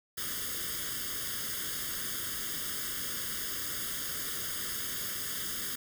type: noise with comb filter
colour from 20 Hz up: white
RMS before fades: -36 dBFS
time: 0.17-5.76 s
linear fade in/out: 10 ms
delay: 0.6 ms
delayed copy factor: +0.95
effects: none